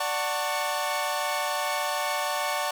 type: chord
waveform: sawtooth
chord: D major seventh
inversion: none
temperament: equal with one note detuned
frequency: 587.3 / 740 / 894.3 / 1108.7 Hz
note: D5 / F#5 / A5 / C#6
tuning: 0 / 0 / +28 / 0 cents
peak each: -28 dBFS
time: 0-2.71 s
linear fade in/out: 5 ms
effects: none